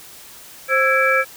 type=tone cluster; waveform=sine; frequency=527 / 1330 / 1655 / 2317 Hz; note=C5 / E6 / G#6 / D7; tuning=+12 / +15 / -6 / -24 cents; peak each=-19 dBFS; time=0.68-1.25 s; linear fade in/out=50 ms; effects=white hiss -41 dBFS RMS until 1.36 s